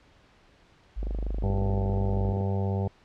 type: tone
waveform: sine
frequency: 50 Hz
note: G1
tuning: 35 cents sharp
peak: -28 dBFS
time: 0.96-2.33 s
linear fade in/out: 20 ms
type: click train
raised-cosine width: 2 ms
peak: -24 dBFS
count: 36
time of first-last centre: 1.03-2.408 s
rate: 25.4 Hz
type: harmonic tone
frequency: 97.8 Hz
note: G2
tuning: 4 cents flat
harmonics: 1 / 2 / 4 / 5 / 6 / 7 / 8 / 9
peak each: -26 / -32 / -36 / -38 / -42 / -42 / -42 / -44 dBFS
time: 1.43-2.88 s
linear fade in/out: 5 ms
effects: pink hiss -59 dBFS RMS until 3.04 s + low-pass 4000 Hz 12 dB/octave